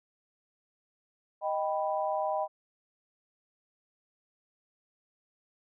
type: chord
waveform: sine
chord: Eb augmented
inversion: none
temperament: equal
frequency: 622.3 / 784 / 987.8 Hz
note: Eb5 / G5 / B5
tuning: 0 / 0 / 0 cents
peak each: -31 / -32 / -35 dBFS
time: 1.41-2.48 s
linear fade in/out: 50 ms
effects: none